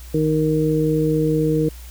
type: harmonic tone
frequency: 155.56 Hz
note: D#3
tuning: in tune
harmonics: 1 / 2 / 3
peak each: -20 / -20 / -20 dBFS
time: 0.14-1.69 s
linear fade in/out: 5 ms
effects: added 60 Hz sine -35 dBFS peak until 1.9 s + white hiss -45 dBFS RMS until 1.9 s